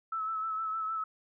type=tone with vibrato; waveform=sine; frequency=1306 Hz; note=E6; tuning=17 cents flat; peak=-31 dBFS; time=0.12-1.04 s; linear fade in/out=5 ms; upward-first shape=sine; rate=6.5 Hz; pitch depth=30 cents each way; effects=none